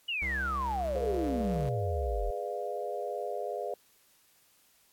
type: exponential sweep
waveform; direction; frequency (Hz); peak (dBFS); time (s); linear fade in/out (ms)
sine; down; 2970 to 38.89; -30; 0.08-2.31; 10
type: tone with pitch glide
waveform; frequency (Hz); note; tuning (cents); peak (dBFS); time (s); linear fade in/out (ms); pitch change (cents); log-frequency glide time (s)
square; 66.4 to 63.99; C2 to C2; +26 to -38; -36; 0.22-1.69; 0; -64; 1.23-1.46
type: chord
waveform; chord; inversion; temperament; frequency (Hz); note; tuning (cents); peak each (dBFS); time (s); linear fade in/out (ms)
sine; G# diminished seventh; none; equal with one note detuned; 415.3 / 493.9 / 596.6 / 698.5; G#4 / B4 / D5 / F5; 0 / 0 / +27 / 0; -38; 0.95-3.74; 2
effects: white hiss -65 dBFS RMS until 4.92 s + AAC 64 kbps